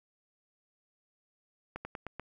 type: slowing click train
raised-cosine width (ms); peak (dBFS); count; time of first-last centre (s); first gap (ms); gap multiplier
0.5; -24; 5; 1.76-2.196; 90; 1.13
effects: 11-bit